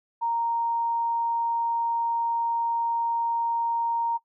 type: tone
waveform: sine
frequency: 930 Hz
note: A#5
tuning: 4 cents flat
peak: -23 dBFS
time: 0.21-4.18 s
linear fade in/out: 20 ms
effects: noise-tail reverb RT60 0.1 s tail -19 dB re dry